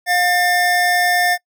square tone pair together, 712.3 / 1795 Hz, F5 / A6, +34 / +34 cents, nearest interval octave + major third, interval 1600 cents, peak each -17 dBFS, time 0.06-1.38 s, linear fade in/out 50 ms, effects noise-tail reverb RT60 0.1 s tail -26 dB re dry

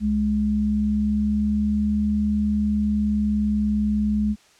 sine tone pair together, 70.08 / 210 Hz, C#2 / G#3, +19 / +19 cents, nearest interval octave + perfect fifth, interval 1900 cents, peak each -27 / -19 dBFS, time 0-4.36 s, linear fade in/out 50 ms, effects white hiss -55 dBFS RMS until 4.59 s + low-pass 7000 Hz 12 dB/octave

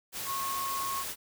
sine tone in noise, 1092 Hz, C#6, 26 cents flat, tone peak -32 dBFS, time 0.25-1.05 s, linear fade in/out 50 ms, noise white, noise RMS -37 dBFS, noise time 0.12-1.16 s, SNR +2 dB, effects none

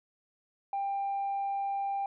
sine tone, 793 Hz, G5, 20 cents sharp, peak -28 dBFS, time 0.73-2.06 s, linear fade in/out 2 ms, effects tanh soft clip ceiling -27 dBFS

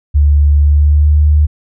sine tone with pitch glide, 72.8 to 75.06 Hz, D2 to D2, -15 to +38 cents, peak -5 dBFS, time 0.14-1.47 s, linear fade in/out 20 ms, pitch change +53 cents, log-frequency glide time 0.58-1.21 s, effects none

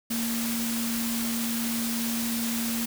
sine tone in noise, 231.4 Hz, A#3, 13 cents flat, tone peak -28 dBFS, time 0.1-2.86 s, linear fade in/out 10 ms, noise white, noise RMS -32 dBFS, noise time 0.1-2.86 s, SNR +1 dB, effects none

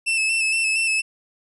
40% pulse tone with vibrato, 2641 Hz, E7, 3 cents sharp, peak -18 dBFS, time 0.06-1.02 s, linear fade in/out 20 ms, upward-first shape square, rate 4.3 Hz, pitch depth 27 cents each way, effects resampled to 32000 Hz

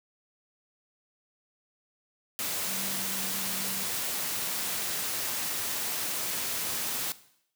sine tone in noise, 191.9 Hz, G3, 37 cents flat, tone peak -43 dBFS, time 2.67-3.83 s, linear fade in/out 0 ms, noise white, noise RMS -32 dBFS, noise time 2.39-7.12 s, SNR -14 dB, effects noise-tail reverb RT60 0.7 s tail -17 dB re dry + high-pass 100 Hz 12 dB/octave

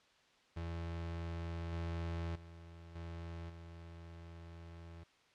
35% pulse tone with level steps, 83.9 Hz, E2, 31 cents sharp, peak -38 / -36 / -50 / -42 / -48 dBFS, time 0.56-5.04 s, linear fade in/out 10 ms, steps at 1.72 / 2.35 / 2.95 / 3.49 s, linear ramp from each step 10 ms, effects white hiss -68 dBFS RMS until 5.34 s + low-pass 4000 Hz 12 dB/octave

